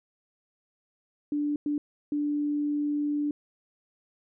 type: tone bursts at uneven times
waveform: sine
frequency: 293.4 Hz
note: D4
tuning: 2 cents flat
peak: -25 dBFS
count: 3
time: 1.32-1.56 / 1.66-1.78 / 2.12-3.31 s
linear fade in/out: 2 ms
effects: none